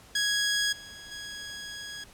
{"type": "tone with level steps", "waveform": "15% pulse", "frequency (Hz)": 1661.2, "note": "G#6", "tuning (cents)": 0, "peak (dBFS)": [-18, -37, -31], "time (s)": [0.15, 2.04], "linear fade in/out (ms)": 5, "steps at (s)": [0.72, 1.11], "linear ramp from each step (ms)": 10, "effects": ["pink hiss -53 dBFS RMS until 2.13 s", "low-pass 12000 Hz 12 dB/octave"]}